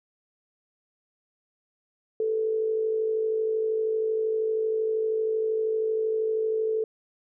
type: tone with amplitude modulation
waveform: sine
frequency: 440 Hz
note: A4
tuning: in tune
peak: -21 dBFS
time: 2.2-6.84 s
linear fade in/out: 2 ms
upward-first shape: sine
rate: 52.8 Hz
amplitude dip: 45%
effects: none